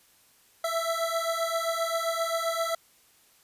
25% pulse beating tone pair, 659.3 / 666.9 Hz, E5 / E5, 0 / +20 cents, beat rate 7.6 Hz, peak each -26 dBFS, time 0.64-2.75 s, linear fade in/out 5 ms, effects white hiss -61 dBFS RMS until 3.43 s + resampled to 32000 Hz

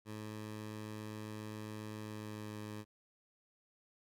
15% pulse tone with pitch glide, 107.4 to 106.29 Hz, A2 to G#2, -41 to +41 cents, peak -37 dBFS, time 0.05-2.85 s, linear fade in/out 50 ms, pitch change -18 cents, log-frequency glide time 2-2.58 s, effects none

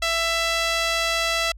sawtooth tone with band-pass filter, 665 Hz, E5, 15 cents sharp, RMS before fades -23 dBFS, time 0.02-1.52 s, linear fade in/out 5 ms, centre 3400 Hz, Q 0.81, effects added 50 Hz sine -39 dBFS peak until 1.57 s

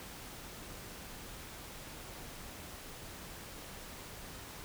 silence, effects pink hiss -48 dBFS RMS until 4.64 s

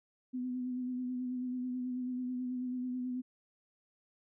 sine tone with vibrato, 251.2 Hz, B3, 30 cents sharp, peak -34 dBFS, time 0.33-3.22 s, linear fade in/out 20 ms, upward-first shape sine, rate 9.2 Hz, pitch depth 26 cents each way, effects none

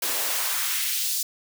white noise with high-pass filter sweep, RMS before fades -26 dBFS, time 0.02-1.23 s, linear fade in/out 5 ms, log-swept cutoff 300 to 5300 Hz, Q 1.2, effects none

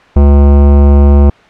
sine tone with hard clipping, 71 Hz, C#2, 42 cents sharp, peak -4 dBFS, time 0.16-1.3 s, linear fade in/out 5 ms, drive 18 dB, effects white hiss -40 dBFS RMS until 1.49 s + low-pass 2000 Hz 12 dB/octave

